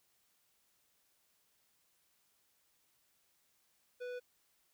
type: tone with low-pass filter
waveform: square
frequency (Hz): 493.9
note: B4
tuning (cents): 0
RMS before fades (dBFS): -43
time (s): 4-4.2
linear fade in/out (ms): 20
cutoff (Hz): 3100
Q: 0.54
effects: white hiss -75 dBFS RMS until 4.73 s